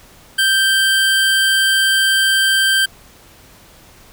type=tone; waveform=25% pulse; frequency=1568 Hz; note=G6; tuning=in tune; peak=-8 dBFS; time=0.38-2.86 s; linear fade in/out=10 ms; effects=pink hiss -45 dBFS RMS until 4.12 s